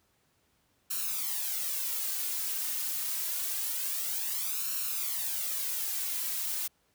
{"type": "noise with flanger", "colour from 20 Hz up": "blue", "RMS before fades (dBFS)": -33, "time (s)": [0.9, 6.68], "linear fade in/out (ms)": 10, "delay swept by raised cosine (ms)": [0.72, 3.32], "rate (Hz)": 0.26, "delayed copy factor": 0.75, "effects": ["pink hiss -71 dBFS RMS until 6.94 s", "high-pass 60 Hz 12 dB/octave"]}